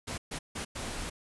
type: noise bursts at uneven times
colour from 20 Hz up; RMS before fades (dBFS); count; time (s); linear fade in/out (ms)
pink; -37; 4; 0.07-0.18 / 0.31-0.39 / 0.55-0.65 / 0.75-1.1; 10
effects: resampled to 24000 Hz